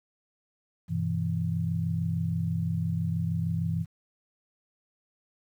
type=chord; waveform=sine; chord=E minor; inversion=first; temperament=equal with one note detuned; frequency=98 / 124.26 / 164.81 Hz; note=G2 / B2 / E3; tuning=0 / +11 / 0 cents; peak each=-31 / -34 / -28 dBFS; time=0.88-3.86 s; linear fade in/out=50 ms; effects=10-bit